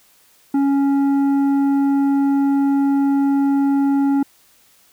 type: tone with tanh clipping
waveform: sine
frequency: 277.8 Hz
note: C#4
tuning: 4 cents sharp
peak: -15 dBFS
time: 0.54-4.23 s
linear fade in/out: 5 ms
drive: 8 dB
effects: white hiss -54 dBFS RMS until 4.92 s